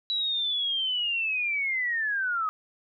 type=linear sweep; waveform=sine; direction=down; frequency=3931 to 1244.5 Hz; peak=-25 dBFS; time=0.1-2.49 s; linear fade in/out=0 ms; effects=none